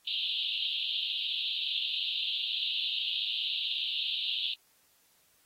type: band-pass noise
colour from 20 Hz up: pink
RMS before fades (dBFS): -33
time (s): 0.07-4.54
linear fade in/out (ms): 5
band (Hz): 2800 to 4000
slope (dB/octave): 96
effects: white hiss -67 dBFS RMS until 5.45 s + AAC 48 kbps